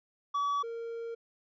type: tone pair in turn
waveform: triangle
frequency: 1141 / 462.3 Hz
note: C#6 / A#4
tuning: +50 / -14 cents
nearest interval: octave + major third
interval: 1564 cents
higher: first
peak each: -26 / -34 dBFS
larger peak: first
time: 0.34-0.63 / 0.63-1.15 s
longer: second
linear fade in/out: 10 ms
effects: resampled to 16000 Hz